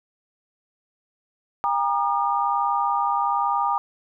sine tone cluster, 803 / 944 / 1213 Hz, G5 / A#5 / D#6, +41 / +22 / -44 cents, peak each -24 dBFS, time 1.64-3.78 s, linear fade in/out 0 ms, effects none

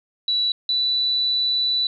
sine tone pair in turn, 3937 / 3967 Hz, B7 / B7, -6 / +7 cents, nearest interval unison, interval 13 cents, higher second, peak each -18 / -18 dBFS, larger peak neither, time 0.28-0.52 / 0.69-1.87 s, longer second, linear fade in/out 2 ms, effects none

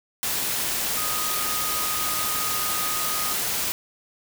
sine tone in noise, 1244.5 Hz, D#6, in tune, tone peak -31 dBFS, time 0.97-3.33 s, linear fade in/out 0 ms, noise white, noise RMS -26 dBFS, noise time 0.23-3.72 s, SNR -8 dB, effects none

